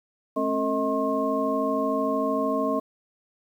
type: tone cluster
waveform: sine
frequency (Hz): 217 / 270.2 / 450.1 / 633 / 1072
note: A3 / C#4 / A4 / D#5 / C6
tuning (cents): -24 / -44 / +39 / +30 / +42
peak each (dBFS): -33 / -27 / -30 / -27 / -29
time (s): 0.36-2.8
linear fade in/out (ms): 10
effects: 9-bit